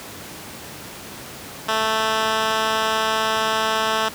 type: tone with band-pass filter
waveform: 10% pulse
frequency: 220 Hz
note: A3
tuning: in tune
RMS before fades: -21 dBFS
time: 1.68-4.09 s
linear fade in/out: 10 ms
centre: 2200 Hz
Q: 0.59
effects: pink hiss -36 dBFS RMS until 4.14 s + high-pass 100 Hz 12 dB/octave